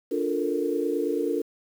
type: chord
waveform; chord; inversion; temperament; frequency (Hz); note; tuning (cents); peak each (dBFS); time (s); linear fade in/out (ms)
sine; Bb major seventh; first; just; 291.4 / 349.6 / 437 / 466.2; D4 / F4 / A4 / Bb4; -13 / +2 / -12 / 0; -29; 0.11-1.42; 10
effects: 8-bit